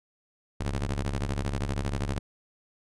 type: ring-modulated tone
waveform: sawtooth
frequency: 70 Hz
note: C#2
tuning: 18 cents sharp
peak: -21 dBFS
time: 0.6-2.19 s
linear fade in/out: 10 ms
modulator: 28.7 Hz
effects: resampled to 24000 Hz